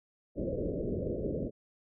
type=low-pass noise; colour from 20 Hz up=white; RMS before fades=-34 dBFS; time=0.35-1.51 s; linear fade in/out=50 ms; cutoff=590 Hz; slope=96 dB/octave; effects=none